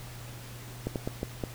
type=slowing click train; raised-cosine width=2 ms; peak=-17 dBFS; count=5; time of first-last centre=0.87-1.438 s; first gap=88 ms; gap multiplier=1.33; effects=added 120 Hz sine -43 dBFS peak until 1.54 s + pink hiss -47 dBFS RMS until 1.54 s